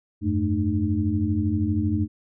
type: tone cluster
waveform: sine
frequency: 88.3 / 101 / 218.3 / 303.2 Hz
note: F2 / G#2 / A3 / D#4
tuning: +20 / -48 / -13 / -45 cents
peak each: -26 dBFS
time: 0.21-2.08 s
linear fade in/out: 50 ms
effects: none